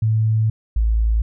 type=tone pair in turn; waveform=sine; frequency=110 / 55.18 Hz; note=A2 / A1; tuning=0 / +6 cents; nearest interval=octave; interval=1194 cents; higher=first; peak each=-14 dBFS; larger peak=neither; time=0.02-0.5 / 0.76-1.22 s; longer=first; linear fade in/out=5 ms; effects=none